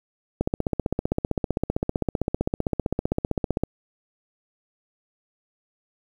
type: click train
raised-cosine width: 2 ms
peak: -9 dBFS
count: 51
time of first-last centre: 0.41-3.636 s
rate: 15.5 Hz
effects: 8-bit